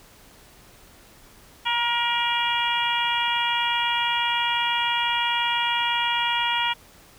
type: harmonic tone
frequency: 474.1 Hz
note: A#4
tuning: 29 cents sharp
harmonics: 2 / 3 / 4 / 5 / 6 / 7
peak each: -25 / -31 / -31 / -29 / -28 / -28 dBFS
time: 1.65-6.74 s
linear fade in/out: 20 ms
effects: pink hiss -51 dBFS RMS until 7.18 s